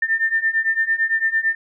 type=beating tone pair; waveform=sine; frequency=1793 / 1801.9 Hz; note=A6 / A6; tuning=+32 / +41 cents; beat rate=8.9 Hz; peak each=-21 / -19 dBFS; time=0.02-1.55 s; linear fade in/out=5 ms; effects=none